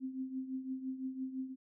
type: tone with tremolo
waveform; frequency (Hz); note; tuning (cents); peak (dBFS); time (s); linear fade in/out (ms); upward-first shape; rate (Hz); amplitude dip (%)
sine; 261.6; C4; 0; -34; 0-1.56; 50; triangle; 5.9; 75
effects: none